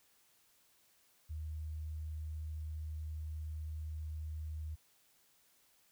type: tone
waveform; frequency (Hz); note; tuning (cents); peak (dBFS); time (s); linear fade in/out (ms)
sine; 77.6; D#2; -4; -39; 1.29-4.76; 20
effects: white hiss -70 dBFS RMS until 5.91 s